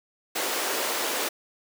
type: high-pass noise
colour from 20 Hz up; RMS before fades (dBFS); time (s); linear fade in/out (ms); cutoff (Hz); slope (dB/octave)
pink; -28; 0.35-1.29; 10; 340; 24
effects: none